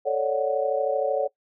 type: chord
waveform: sine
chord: D major seventh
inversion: second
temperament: equal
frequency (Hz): 440 / 554.4 / 587.3 / 740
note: A4 / C#5 / D5 / F#5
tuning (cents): 0 / 0 / 0 / 0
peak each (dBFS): -28 / -24 / -28 / -29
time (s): 0.05-1.28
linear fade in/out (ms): 20
effects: noise-tail reverb RT60 0.1 s tail -21 dB re dry